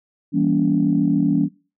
sine chord, E diminished seventh, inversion none, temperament just, 164.81 / 197.78 / 237.3 / 284.8 Hz, E3 / G3 / Bb3 / Db4, 0 / +16 / +31 / +47 cents, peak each -22 / -22 / -22 / -17 dBFS, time 0.32-1.49 s, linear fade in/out 50 ms, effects noise-tail reverb RT60 0.3 s tail -17 dB re dry + tanh soft clip ceiling -5 dBFS

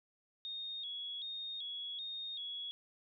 sine tone with vibrato, 3520 Hz, A7, in tune, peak -40 dBFS, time 0.45-2.71 s, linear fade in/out 0 ms, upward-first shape square, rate 1.3 Hz, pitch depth 84 cents each way, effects none

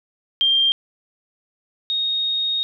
sine tone pair in turn, 3184 / 3728 Hz, G7 / A#7, +26 / -1 cents, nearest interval minor third, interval 273 cents, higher second, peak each -14 / -19 dBFS, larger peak first, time 0.41-0.72 / 1.9-2.63 s, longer second, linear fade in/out 0 ms, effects none

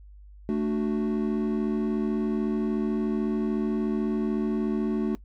triangle chord, D major, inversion second, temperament equal, 220 / 293.7 / 370 Hz, A3 / D4 / F#4, 0 / 0 / 0 cents, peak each -24 / -28 / -28 dBFS, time 0.49-5.15 s, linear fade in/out 0 ms, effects noise-tail reverb RT60 0.1 s tail -20 dB re dry + added 50 Hz sine -45 dBFS peak until 5.24 s

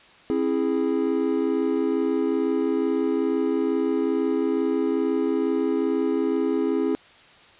triangle chord, C augmented, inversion none, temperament equal with one note detuned, 267.3 / 329.6 / 415.3 Hz, C4 / E4 / G#4, +37 / 0 / 0 cents, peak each -23 dBFS, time 0.3-6.95 s, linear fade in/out 0 ms, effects white hiss -51 dBFS RMS until 7.59 s + resampled to 8000 Hz

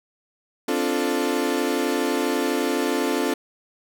35% pulse chord, D minor seventh, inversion third, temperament equal, 261.6 / 293.7 / 349.2 / 440 Hz, C4 / D4 / F4 / A4, 0 / 0 / 0 / 0 cents, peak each -25 dBFS, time 0.68-3.34 s, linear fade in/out 5 ms, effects none

